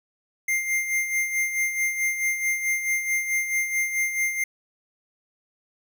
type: tone with tremolo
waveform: square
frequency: 2100 Hz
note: C7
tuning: 6 cents sharp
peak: -21 dBFS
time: 0.48-4.44 s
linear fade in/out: 5 ms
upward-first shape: sine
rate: 4.6 Hz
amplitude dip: 60%
effects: none